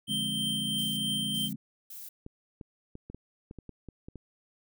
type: tone with tremolo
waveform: square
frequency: 3136 Hz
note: G7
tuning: in tune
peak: -29 dBFS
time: 0.07-1.5 s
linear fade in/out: 50 ms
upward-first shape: triangle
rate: 3.1 Hz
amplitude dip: 30%
type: chord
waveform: sine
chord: D half-diminished seventh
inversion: none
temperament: equal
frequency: 146.83 / 174.61 / 207.7 / 261.6 Hz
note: D3 / F3 / Ab3 / C4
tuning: 0 / 0 / 0 / 0 cents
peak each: -40 / -41 / -36 / -41 dBFS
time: 0.08-1.56 s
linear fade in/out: 10 ms
type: noise bursts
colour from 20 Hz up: violet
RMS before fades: -44 dBFS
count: 3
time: 0.78-2.09 s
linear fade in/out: 5 ms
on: 190 ms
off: 370 ms
type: clicks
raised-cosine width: 3 ms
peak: -30 dBFS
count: 11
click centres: 2.264 / 2.612 / 2.954 / 3.1 / 3.146 / 3.511 / 3.587 / 3.693 / 3.887 / 4.085 / 4.157 s
effects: none